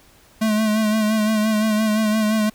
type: tone with vibrato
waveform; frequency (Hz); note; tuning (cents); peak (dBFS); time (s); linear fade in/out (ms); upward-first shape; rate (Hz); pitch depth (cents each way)
square; 215.9; A3; -33; -17; 0.41-2.5; 10; sine; 5.8; 39
effects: pink hiss -52 dBFS RMS until 2.54 s